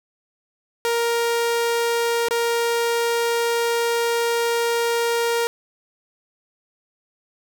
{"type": "tone with dropouts", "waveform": "sawtooth", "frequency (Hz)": 467.9, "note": "A#4", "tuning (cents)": 6, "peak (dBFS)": -15, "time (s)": [0.85, 5.47], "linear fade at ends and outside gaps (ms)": 0, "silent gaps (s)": [2.285, 2.309], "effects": []}